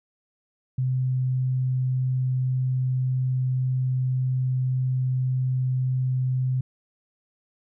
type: tone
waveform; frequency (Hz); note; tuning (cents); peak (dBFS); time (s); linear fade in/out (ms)
sine; 128.7; C3; -28; -21; 0.78-6.61; 5
effects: none